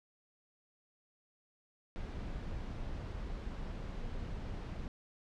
brown noise, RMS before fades -41 dBFS, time 1.96-4.88 s, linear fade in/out 0 ms, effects low-pass 5000 Hz 12 dB/octave

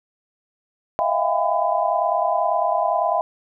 sine tone cluster, 636 / 674 / 704 / 805 / 1007 Hz, D#5 / E5 / F5 / G5 / B5, +38 / +38 / +14 / +46 / +33 cents, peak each -24 dBFS, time 0.99-3.21 s, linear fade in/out 0 ms, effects none

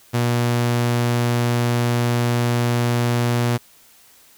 sawtooth tone, 120 Hz, B2, 49 cents flat, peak -13 dBFS, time 0.13-3.58 s, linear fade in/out 20 ms, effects white hiss -51 dBFS RMS until 4.37 s

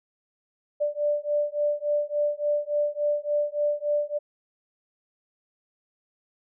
sine beating tone pair, 587.3 / 590.8 Hz, D5 / D5, 0 / +10 cents, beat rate 3.5 Hz, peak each -26 dBFS, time 0.8-4.19 s, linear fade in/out 20 ms, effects none

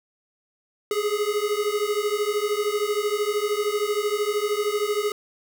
square beating tone pair, 410.5 / 423.5 Hz, G#4 / G#4, -20 / +34 cents, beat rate 13 Hz, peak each -26 dBFS, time 0.91-5.12 s, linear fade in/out 2 ms, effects none

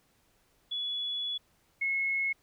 sine tone pair in turn, 3404 / 2178 Hz, G#7 / C#7, +42 / -31 cents, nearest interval minor sixth, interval 773 cents, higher first, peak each -31 / -27 dBFS, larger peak second, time 0.71-1.38 / 1.81-2.33 s, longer first, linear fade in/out 10 ms, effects pink hiss -69 dBFS RMS until 2.42 s

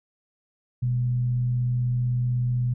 sine tone with frequency modulation, 123.47 Hz, B2, in tune, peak -21 dBFS, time 0.82-2.74 s, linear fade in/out 10 ms, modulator 84.1 Hz, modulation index 0.21, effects none

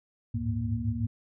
sine tone cluster, 74.5 / 100.1 / 105.6 / 112.9 / 234.2 Hz, D2 / G2 / G#2 / A2 / A#3, +25 / +37 / +29 / +45 / +8 cents, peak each -37 / -34 / -33 / -33 / -33 dBFS, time 0.34-1.07 s, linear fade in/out 10 ms, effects none

